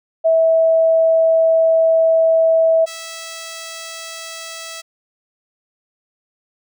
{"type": "tone pair in turn", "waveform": ["sine", "5% pulse"], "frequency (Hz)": [651, 655.5], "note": ["E5", "E5"], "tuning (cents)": [-22, -10], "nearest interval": "unison", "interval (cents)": 12, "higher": "second", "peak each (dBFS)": [-10, -18], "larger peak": "first", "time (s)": [[0.24, 2.86], [2.86, 4.82]], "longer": "first", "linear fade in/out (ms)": 20, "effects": []}